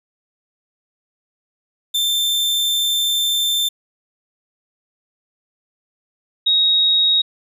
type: tone pair in turn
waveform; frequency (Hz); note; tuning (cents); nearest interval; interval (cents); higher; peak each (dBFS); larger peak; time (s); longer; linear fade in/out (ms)
40% pulse / sine; 3564 / 3776; A7 / A#7; +22 / +22; minor second; 100; second; -15 / -12; second; 1.94-3.69 / 6.46-7.22; first; 10
effects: none